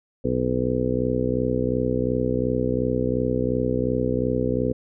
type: harmonic tone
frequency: 62.8 Hz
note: B1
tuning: 30 cents sharp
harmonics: 1 / 2 / 3 / 4 / 5 / 6 / 7 / 8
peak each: -32 / -28 / -32 / -26 / -31 / -32 / -27 / -27 dBFS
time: 0.24-4.73 s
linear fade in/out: 10 ms
effects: none